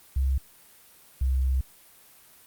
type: tone pair in turn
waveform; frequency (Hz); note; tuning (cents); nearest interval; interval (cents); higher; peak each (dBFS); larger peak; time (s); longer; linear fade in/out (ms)
sine; 66.6 / 65.34; C2 / C2; +31 / -2; unison; 33; first; -21; neither; 0.16-0.38 / 1.21-1.61; second; 5
effects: white hiss -54 dBFS RMS until 2.46 s + Opus 32 kbps